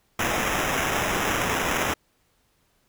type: noise with sample-and-hold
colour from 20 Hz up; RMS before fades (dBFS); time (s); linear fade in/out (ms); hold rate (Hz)
violet; -25; 0.19-1.94; 5; 4410
effects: pink hiss -67 dBFS RMS until 2.88 s